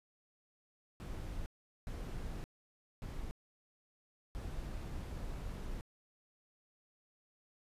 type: noise bursts at uneven times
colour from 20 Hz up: brown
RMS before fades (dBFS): -42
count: 4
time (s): 1-1.46 / 1.87-2.44 / 3.02-3.31 / 4.35-5.81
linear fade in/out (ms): 0
effects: resampled to 32000 Hz